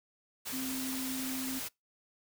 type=tone in noise; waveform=sine; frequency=261.6 Hz; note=C4; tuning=in tune; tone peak=-36 dBFS; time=0.52-1.6 s; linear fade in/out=20 ms; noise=white; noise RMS=-39 dBFS; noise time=0.45-1.69 s; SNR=0 dB; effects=noise-tail reverb RT60 0.2 s tail -26 dB re dry